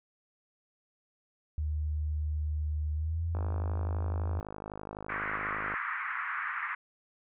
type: tone with pitch glide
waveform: sine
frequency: 76 to 83.84 Hz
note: D#2 to E2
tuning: -40 to +30 cents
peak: -29 dBFS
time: 1.58-4.4 s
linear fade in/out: 0 ms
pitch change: +170 cents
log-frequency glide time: 2.94-3.24 s
type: click train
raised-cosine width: 1 ms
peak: -26 dBFS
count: 125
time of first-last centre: 3.35-5.739 s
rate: 51.9 Hz
type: band-pass noise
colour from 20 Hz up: pink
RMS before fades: -35 dBFS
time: 5.09-6.75 s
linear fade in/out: 5 ms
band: 1100 to 2100 Hz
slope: 48 dB/octave
effects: none